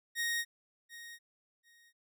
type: tone with echo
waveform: sawtooth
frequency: 1868 Hz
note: A#6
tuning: 3 cents sharp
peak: -28 dBFS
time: 0.15-0.45 s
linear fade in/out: 50 ms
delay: 740 ms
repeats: 2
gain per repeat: -15 dB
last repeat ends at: 1.93 s
effects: none